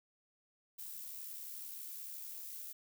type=noise with amplitude modulation; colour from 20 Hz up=violet; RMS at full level=-45 dBFS; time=0.78-2.73 s; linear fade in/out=10 ms; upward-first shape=sine; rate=71.5 Hz; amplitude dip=35%; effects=none